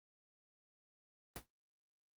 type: noise with exponential decay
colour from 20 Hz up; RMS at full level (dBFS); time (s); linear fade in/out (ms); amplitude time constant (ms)
pink; -41; 1.36-1.46; 0; 21
effects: noise-tail reverb RT60 0.2 s tail -23 dB re dry + Opus 32 kbps